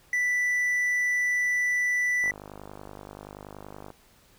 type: tone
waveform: triangle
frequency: 1975.5 Hz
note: B6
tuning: in tune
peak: -21 dBFS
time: 0.13-2.31 s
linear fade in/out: 2 ms
type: click train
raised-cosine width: 1 ms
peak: -27 dBFS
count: 85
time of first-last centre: 2.24-3.903 s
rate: 50.5 Hz
effects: pink hiss -59 dBFS RMS until 4.38 s